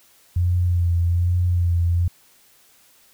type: tone with vibrato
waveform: sine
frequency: 87.31 Hz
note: F2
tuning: in tune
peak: -16 dBFS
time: 0.36-2.08 s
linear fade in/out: 5 ms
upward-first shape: sine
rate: 1.2 Hz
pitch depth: 34 cents each way
effects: white hiss -55 dBFS RMS until 3.13 s